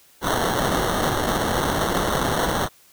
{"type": "noise with sample-and-hold", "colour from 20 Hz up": "white", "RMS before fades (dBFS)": -22, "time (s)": [0.21, 2.69], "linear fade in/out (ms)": 50, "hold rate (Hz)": 2450, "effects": ["white hiss -54 dBFS RMS until 2.92 s"]}